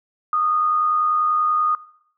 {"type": "tone with amplitude modulation", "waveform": "sine", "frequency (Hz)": 1233, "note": "D#6", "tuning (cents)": -16, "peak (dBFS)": -15, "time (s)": [0.33, 1.75], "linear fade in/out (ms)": 2, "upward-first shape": "sine", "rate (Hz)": 90.3, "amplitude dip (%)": 40, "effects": ["noise-tail reverb RT60 0.7 s tail -20 dB re dry"]}